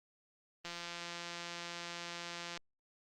click train, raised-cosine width 0.2 ms, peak -26 dBFS, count 332, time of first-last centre 0.65-2.574 s, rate 172 Hz, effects Opus 32 kbps

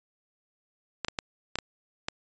clicks, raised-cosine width 0.2 ms, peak -12 dBFS, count 6, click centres 1.047 / 1.084 / 1.188 / 1.556 / 1.587 / 2.085 s, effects resampled to 16000 Hz

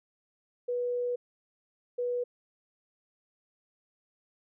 sine tone bursts at uneven times, 488.8 Hz, B4, 18 cents flat, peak -28 dBFS, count 2, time 0.68-1.16 / 1.98-2.24 s, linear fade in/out 10 ms, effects none

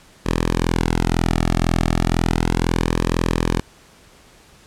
sawtooth tone with flanger, 42 Hz, E1, 33 cents sharp, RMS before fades -19 dBFS, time 0.25-3.61 s, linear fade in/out 20 ms, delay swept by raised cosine 1.4 to 2.02 ms, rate 0.34 Hz, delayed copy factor -0.75, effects pink hiss -49 dBFS RMS until 4.66 s + low-pass 10000 Hz 12 dB/octave

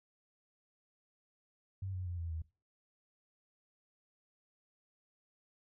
sine tone with pitch steps, 95.9 / 91.73 / 87.74 / 83.92 / 80.27 Hz, G2 / F#2 / F2 / E2 / E2, -37 / -14 / +9 / +31 / -45 cents, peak -37 dBFS, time 1.82-2.42 s, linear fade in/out 5 ms, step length 120 ms, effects noise-tail reverb RT60 0.3 s tail -20 dB re dry

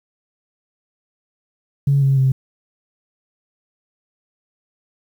sine tone with pitch steps, 140 / 136.17 / 132.45 Hz, C#3 / C#3 / C3, +18 / -31 / +22 cents, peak -11 dBFS, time 1.87-2.32 s, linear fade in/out 5 ms, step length 150 ms, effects tanh soft clip ceiling -7 dBFS + 8-bit

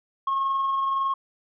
sine tone with amplitude modulation, 1085 Hz, C#6, 37 cents flat, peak -19 dBFS, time 0.27-1.14 s, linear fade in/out 5 ms, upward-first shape sine, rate 21.7 Hz, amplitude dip 30%, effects tanh soft clip ceiling -19 dBFS

